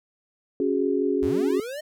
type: chord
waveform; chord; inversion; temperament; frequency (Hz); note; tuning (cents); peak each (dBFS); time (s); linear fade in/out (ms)
sine; C# suspended fourth; none; equal; 277.2 / 370 / 415.3; C#4 / F#4 / G#4; 0 / 0 / 0; -25; 0.6-1.6; 2
type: linear sweep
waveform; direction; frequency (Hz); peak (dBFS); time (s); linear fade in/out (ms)
square; up; 46.25 to 622.3; -32; 1.22-1.81; 10
effects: none